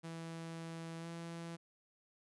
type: tone with pitch glide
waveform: sawtooth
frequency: 164.81 to 167.79 Hz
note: E3 to E3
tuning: 0 to +31 cents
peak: -40 dBFS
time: 0.03-1.57 s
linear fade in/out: 20 ms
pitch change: +31 cents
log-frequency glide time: 0.99-1.07 s
effects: resampled to 24000 Hz